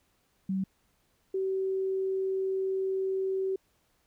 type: tone pair in turn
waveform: sine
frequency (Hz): 191.1 / 382.2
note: G3 / G4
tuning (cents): -44 / -44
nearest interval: octave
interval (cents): 1200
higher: second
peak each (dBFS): -27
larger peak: neither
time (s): 0.49-0.64 / 1.34-3.56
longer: second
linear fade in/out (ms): 5
effects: pink hiss -71 dBFS RMS until 4.06 s